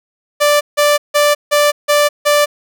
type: tone bursts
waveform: sawtooth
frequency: 587.3 Hz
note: D5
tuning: in tune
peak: -5 dBFS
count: 6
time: 0.4-2.46 s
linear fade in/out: 20 ms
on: 210 ms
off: 160 ms
effects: none